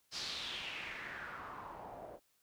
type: noise with low-pass filter sweep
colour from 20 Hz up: white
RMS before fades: -45 dBFS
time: 0.11-2.2 s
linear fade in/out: 50 ms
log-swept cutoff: 5100 to 570 Hz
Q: 3.5
effects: white hiss -75 dBFS RMS until 2.42 s